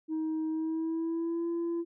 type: tone with pitch glide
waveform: sine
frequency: 315.9 to 338.6 Hz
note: D#4 to E4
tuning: +26 to +46 cents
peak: -27 dBFS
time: 0.08-1.85 s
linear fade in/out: 50 ms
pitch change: +120 cents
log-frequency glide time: 0.49-1.47 s
effects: tanh soft clip ceiling -28 dBFS